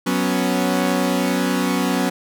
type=chord; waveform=sawtooth; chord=F# suspended fourth; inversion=none; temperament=equal; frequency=185 / 246.9 / 277.2 Hz; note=F#3 / B3 / C#4; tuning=0 / 0 / 0 cents; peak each=-18 dBFS; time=0.06-2.1 s; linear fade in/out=10 ms; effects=none